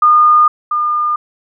sine tone pair in turn, 1219 / 1209.9 Hz, D#6 / D#6, -36 / -49 cents, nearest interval unison, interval 13 cents, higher first, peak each -5 / -12 dBFS, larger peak first, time 0.02-0.48 / 0.71-1.16 s, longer first, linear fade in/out 5 ms, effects none

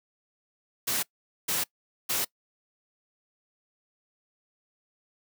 white noise bursts, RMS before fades -28 dBFS, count 3, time 0.87-2.25 s, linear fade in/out 10 ms, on 160 ms, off 450 ms, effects noise-tail reverb RT60 0.1 s tail -23 dB re dry + high-pass 100 Hz 12 dB/octave

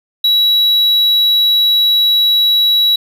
triangle tone, 3900 Hz, B7, 23 cents flat, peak -7 dBFS, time 0.24-2.96 s, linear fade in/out 5 ms, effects none

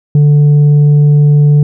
sine tone with tanh clipping, 146.83 Hz, D3, in tune, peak -4 dBFS, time 0.15-1.63 s, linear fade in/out 2 ms, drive 3 dB, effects none

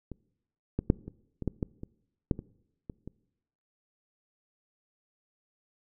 clicks, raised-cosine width 3 ms, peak -26 / -15 / -7 / -27 / -23 / -15 / -16 / -26 / -12 / -25 / -25 / -27 dBFS, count 12, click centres 0.117 / 0.79 / 0.901 / 1.08 / 1.423 / 1.477 / 1.628 / 1.834 / 2.312 / 2.391 / 2.898 / 3.076 s, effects noise-tail reverb RT60 0.9 s tail -23 dB re dry

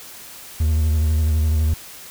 triangle tone with vibrato, 77.78 Hz, D#2, in tune, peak -13 dBFS, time 0.6-1.74 s, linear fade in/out 5 ms, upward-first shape sine, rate 12 Hz, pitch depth 50 cents each way, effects white hiss -39 dBFS RMS until 2.1 s

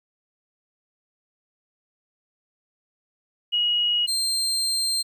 sine / 30% pulse tone pair in turn, 2897 / 4170 Hz, F#7 / C8, -37 / -7 cents, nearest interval tritone, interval 630 cents, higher second, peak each -19 / -19 dBFS, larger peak neither, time 3.52-4.07 / 4.07-5.03 s, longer second, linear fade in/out 20 ms, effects 10-bit

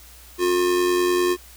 square tone with amplitude modulation, 357.9 Hz, F4, 42 cents sharp, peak -16 dBFS, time 0.38-1.37 s, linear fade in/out 50 ms, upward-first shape sine, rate 90 Hz, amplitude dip 50%, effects added 60 Hz sine -47 dBFS peak until 1.56 s + white hiss -47 dBFS RMS until 1.56 s

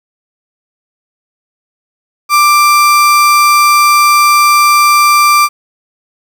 35% pulse tone, 1180 Hz, D6, 8 cents sharp, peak -3 dBFS, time 2.29-5.49 s, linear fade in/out 50 ms, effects 7-bit

